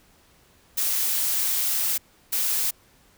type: noise bursts at uneven times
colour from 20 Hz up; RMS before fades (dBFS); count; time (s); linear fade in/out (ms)
blue; -24; 2; 0.77-1.98 / 2.32-2.71; 10
effects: pink hiss -58 dBFS RMS until 3.17 s